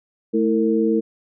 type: tone cluster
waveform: sine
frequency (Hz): 219.1 / 327.4 / 454.7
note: A3 / E4 / A#4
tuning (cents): -7 / -12 / -43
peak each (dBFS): -20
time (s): 0.33-1.01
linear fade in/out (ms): 20
effects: none